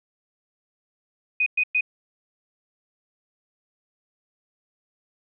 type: tone bursts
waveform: sine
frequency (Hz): 2493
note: D#7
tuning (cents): +3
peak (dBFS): -18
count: 3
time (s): 1.4-1.809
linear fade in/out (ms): 5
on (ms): 63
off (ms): 110
effects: none

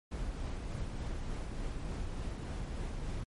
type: noise with tremolo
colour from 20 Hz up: brown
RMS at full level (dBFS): -37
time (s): 0.11-3.24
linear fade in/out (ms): 10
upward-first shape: sine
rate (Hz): 3.4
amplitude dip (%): 25
effects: MP3 48 kbps

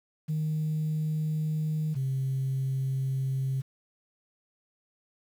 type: tone pair in turn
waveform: sine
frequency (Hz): 155.1 / 133.42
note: D#3 / C3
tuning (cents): -5 / +34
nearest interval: minor third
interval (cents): 261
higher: first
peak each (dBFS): -25 / -25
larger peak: neither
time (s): 0.28-1.95 / 1.95-3.62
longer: neither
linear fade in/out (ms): 20
effects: tanh soft clip ceiling -23 dBFS + 9-bit

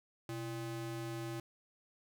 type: ring-modulated tone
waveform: square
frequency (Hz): 231.2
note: A#3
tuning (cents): -14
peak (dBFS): -37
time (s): 0.29-1.4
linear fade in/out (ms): 2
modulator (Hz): 106
effects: none

